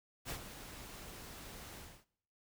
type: noise with ADSR envelope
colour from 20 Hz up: pink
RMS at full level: -40 dBFS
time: 0.25-2.05 s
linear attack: 47 ms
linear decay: 88 ms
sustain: -10 dB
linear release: 280 ms
effects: noise-tail reverb RT60 0.7 s tail -22 dB re dry